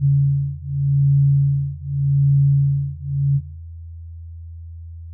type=beating tone pair; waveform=sine; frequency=139.2 / 140.04 Hz; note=C#3 / C#3; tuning=+8 / +18 cents; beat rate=0.84 Hz; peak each=-17 dBFS; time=0-3.41 s; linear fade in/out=50 ms; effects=noise-tail reverb RT60 1.0 s tail -21 dB re dry + added 83 Hz sine -32 dBFS peak until 5.13 s